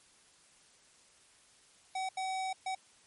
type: tone bursts at uneven times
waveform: square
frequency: 758 Hz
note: F#5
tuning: 42 cents sharp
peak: -34 dBFS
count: 3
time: 1.95-2.09 / 2.17-2.53 / 2.66-2.75 s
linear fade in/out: 5 ms
effects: white hiss -63 dBFS RMS until 3.06 s + MP3 48 kbps